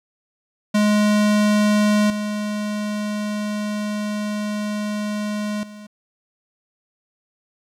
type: tone with level steps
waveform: square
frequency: 209.4 Hz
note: G#3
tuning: 15 cents sharp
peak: -15 / -23 / -36 dBFS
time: 0.74-5.87 s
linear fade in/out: 10 ms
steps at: 2.1 / 5.63 s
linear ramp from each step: 2 ms
effects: low-pass 10000 Hz 12 dB/octave + 9-bit